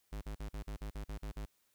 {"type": "tone bursts", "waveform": "square", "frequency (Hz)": 51.91, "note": "G#1", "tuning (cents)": 0, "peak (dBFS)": -40, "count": 10, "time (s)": [0.12, 1.457], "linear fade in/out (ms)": 10, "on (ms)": 95, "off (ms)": 43, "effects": ["white hiss -75 dBFS RMS until 1.74 s"]}